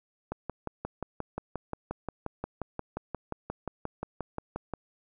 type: click train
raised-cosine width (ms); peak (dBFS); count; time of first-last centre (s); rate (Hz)
1; -19; 26; 0.32-4.737; 5.66
effects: none